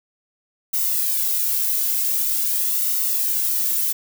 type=noise with flanger; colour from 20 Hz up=violet; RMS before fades=-21 dBFS; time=0.73-3.93 s; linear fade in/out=10 ms; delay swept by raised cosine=1.2 to 2.16 ms; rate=0.46 Hz; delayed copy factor=-0.6; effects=none